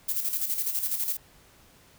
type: noise with tremolo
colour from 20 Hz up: violet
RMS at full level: -27 dBFS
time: 0.08-1.17 s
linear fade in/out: 10 ms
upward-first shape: square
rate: 12 Hz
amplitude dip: 55%
effects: pink hiss -57 dBFS RMS until 1.98 s